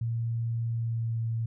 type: tone with pitch glide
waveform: sine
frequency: 115.7 to 114.04 Hz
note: A#2 to A#2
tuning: -13 to -38 cents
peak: -27 dBFS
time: 0.01-1.46 s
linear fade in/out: 5 ms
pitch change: -25 cents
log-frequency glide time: 0.69-1.22 s
effects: none